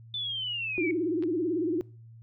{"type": "linear sweep", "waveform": "sine", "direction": "down", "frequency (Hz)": [3542, 2217], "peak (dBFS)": -30, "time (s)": [0.14, 0.91], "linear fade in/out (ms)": 2}
{"type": "tone with vibrato", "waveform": "sine", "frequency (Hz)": 335.6, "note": "E4", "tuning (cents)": 31, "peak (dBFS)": -25, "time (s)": [0.78, 1.81], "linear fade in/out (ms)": 0, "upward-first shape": "sine", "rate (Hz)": 18, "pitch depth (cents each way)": 170}
{"type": "clicks", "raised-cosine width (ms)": 0.3, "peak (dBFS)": -32, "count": 2, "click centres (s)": [1.225, 1.236]}
{"effects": ["noise-tail reverb RT60 0.4 s tail -22 dB re dry", "added 114 Hz sine -47 dBFS peak until 2.22 s"]}